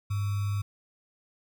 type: tone with sample-and-hold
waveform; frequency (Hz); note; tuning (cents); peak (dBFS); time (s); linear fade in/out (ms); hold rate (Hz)
sine; 101.2; G#2; -44; -26; 0.1-0.62; 10; 1225
effects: none